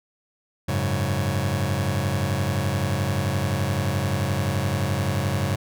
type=chord; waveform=sawtooth; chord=F# suspended second; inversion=none; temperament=just; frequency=92.5 / 104.06 / 138.75 Hz; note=F#2 / G#2 / C#3; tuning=0 / +4 / +2 cents; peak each=-22 dBFS; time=0.68-5.56 s; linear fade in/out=10 ms; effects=none